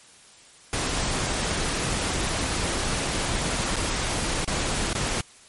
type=noise with dropouts; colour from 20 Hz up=pink; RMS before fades=-26 dBFS; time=0.73-5.21 s; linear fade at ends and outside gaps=1 ms; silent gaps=3.76-3.765 / 4.447-4.476 / 4.931-4.951 s; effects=white hiss -51 dBFS RMS until 5.48 s + MP3 48 kbps